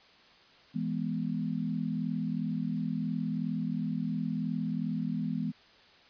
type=chord; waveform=sine; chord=E major; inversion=none; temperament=equal; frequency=164.81 / 207.7 / 246.9 Hz; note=E3 / G#3 / B3; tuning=0 / 0 / 0 cents; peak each=-34 dBFS; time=0.74-5.52 s; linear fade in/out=20 ms; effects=white hiss -58 dBFS RMS until 6.09 s + resampled to 11025 Hz